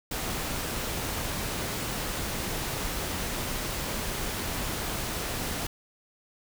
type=noise; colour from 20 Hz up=pink; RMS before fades=-32 dBFS; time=0.11-5.67 s; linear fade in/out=5 ms; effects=none